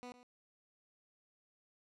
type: tone with echo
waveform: 15% pulse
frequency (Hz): 246.9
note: B3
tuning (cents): 0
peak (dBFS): -40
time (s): 0.03-0.12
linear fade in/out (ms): 0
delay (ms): 110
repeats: 1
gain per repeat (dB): -13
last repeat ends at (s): 0.23
effects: low-pass 7000 Hz 12 dB/octave